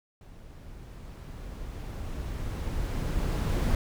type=noise with level ramp; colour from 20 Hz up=brown; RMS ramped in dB=-48 to -25 dBFS; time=0.21-3.75 s; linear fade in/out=2 ms; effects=none